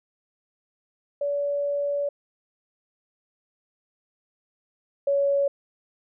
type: tone pair in turn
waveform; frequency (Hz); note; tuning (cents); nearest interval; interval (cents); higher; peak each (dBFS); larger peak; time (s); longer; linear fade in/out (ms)
sine; 572 / 561.2; D5 / C#5; -46 / +21; unison; 33; first; -23 / -19; second; 1.21-2.09 / 5.07-5.48; first; 5
effects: none